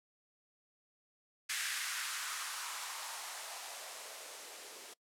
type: noise with band-pass filter sweep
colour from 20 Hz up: violet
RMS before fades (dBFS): -42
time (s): 1.49-4.94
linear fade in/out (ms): 10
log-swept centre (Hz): 1800 to 380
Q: 2.3
effects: noise-tail reverb RT60 0.1 s tail -22 dB re dry + low-pass 11000 Hz 12 dB/octave